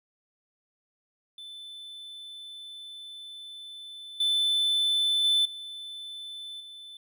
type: tone with level steps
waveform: triangle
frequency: 3520 Hz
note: A7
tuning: in tune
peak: -39 / -21 / -19 / -36 / -41 dBFS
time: 1.38-6.97 s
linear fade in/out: 2 ms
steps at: 4.2 / 5.24 / 5.45 / 6.6 s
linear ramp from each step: 5 ms
effects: none